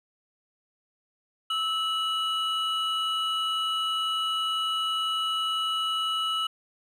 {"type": "tone pair together", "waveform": "triangle", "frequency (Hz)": [1306, 2932], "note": ["E6", "F#7"], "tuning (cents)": [-17, -16], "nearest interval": "octave + major second", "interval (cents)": 1401, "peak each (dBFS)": [-27, -26], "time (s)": [1.5, 6.47], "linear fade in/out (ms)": 5, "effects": []}